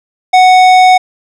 sine tone with tanh clipping, 740 Hz, F#5, in tune, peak -4 dBFS, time 0.33-0.98 s, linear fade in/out 10 ms, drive 15 dB, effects none

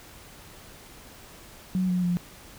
sine tone with pitch steps, 185 / 180.57 / 176.24 Hz, F#3 / F#3 / F3, 0 / -42 / +16 cents, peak -22 dBFS, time 1.75-2.17 s, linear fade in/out 0 ms, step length 140 ms, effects pink hiss -48 dBFS RMS until 2.58 s

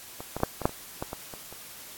clicks, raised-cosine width 1 ms, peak -24 / -17 / -24 / -7 / -19 / -7 / -27 / -16 / -19 / -27 / -30 dBFS, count 11, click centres 0.205 / 0.366 / 0.403 / 0.434 / 0.617 / 0.655 / 0.694 / 1.025 / 1.131 / 1.338 / 1.526 s, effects white hiss -45 dBFS RMS until 1.97 s + AAC 64 kbps

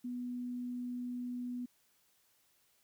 sine tone, 246.1 Hz, B3, 6 cents flat, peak -37 dBFS, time 0.04-1.66 s, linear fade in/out 10 ms, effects white hiss -72 dBFS RMS until 2.83 s

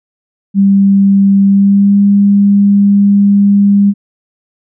sine tone with pitch glide, 197.2 to 201.1 Hz, G3 to G3, +11 to +44 cents, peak -4 dBFS, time 0.54-3.94 s, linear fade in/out 50 ms, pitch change +33 cents, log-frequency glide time 1.47-1.97 s, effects none

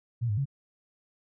sine tone with pitch steps, 118.1 / 103.4 / 138.2 Hz, A#2 / G#2 / C#3, +23 / -7 / -5 cents, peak -25 dBFS, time 0.21-0.456 s, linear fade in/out 20 ms, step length 82 ms, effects none

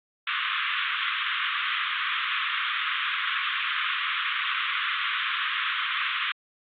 pink band-pass noise, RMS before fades -28 dBFS, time 0.27-6.32 s, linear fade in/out 5 ms, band 1100 to 3600 Hz, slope 96 dB/octave, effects AAC 64 kbps

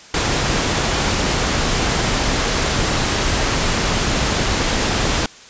pink noise, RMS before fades -18 dBFS, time 0.14-5.26 s, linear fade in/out 2 ms, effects white hiss -41 dBFS RMS until 5.49 s + resampled to 16000 Hz

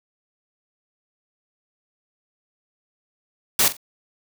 white noise with echo, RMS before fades -17 dBFS, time 3.59-3.68 s, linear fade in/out 2 ms, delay 44 ms, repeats 2, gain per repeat -13 dB, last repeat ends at 3.768 s, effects none

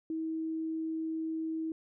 sine tone, 320.9 Hz, E4, 46 cents flat, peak -32 dBFS, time 0.1-1.72 s, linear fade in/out 2 ms, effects none

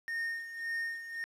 triangle tone with tremolo, 1838 Hz, A#6, 25 cents flat, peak -30 dBFS, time 0.08-1.24 s, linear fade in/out 0 ms, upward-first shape sine, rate 1.8 Hz, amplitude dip 70%, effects resampled to 32000 Hz + 10-bit

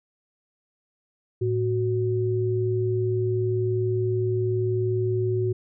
sine tone pair together, 110.89 / 370 Hz, A2 / F#4, +14 / 0 cents, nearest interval octave + major sixth, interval 2086 cents, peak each -24 dBFS, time 1.41-5.53 s, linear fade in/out 10 ms, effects none

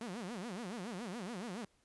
sawtooth tone with vibrato, 207.7 Hz, G#3, in tune, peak -37 dBFS, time 0.01-1.65 s, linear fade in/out 2 ms, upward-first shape sine, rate 7.1 Hz, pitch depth 300 cents each way, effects pink hiss -73 dBFS RMS until 1.84 s + resampled to 24000 Hz

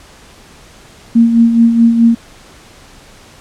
sine tone with tremolo, 231.4 Hz, A#3, 13 cents flat, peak -3 dBFS, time 1.15-2.15 s, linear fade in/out 10 ms, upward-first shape sine, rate 4.7 Hz, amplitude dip 55%, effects pink hiss -40 dBFS RMS until 3.4 s + low-pass 9000 Hz 12 dB/octave

